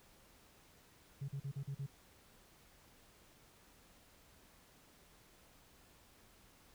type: tone bursts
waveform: sine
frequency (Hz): 138.59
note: C#3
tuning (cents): 0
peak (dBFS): -37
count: 6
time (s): 1.21-1.865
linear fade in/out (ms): 10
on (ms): 75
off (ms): 41
effects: tanh soft clip ceiling -37 dBFS + pink hiss -65 dBFS RMS until 6.74 s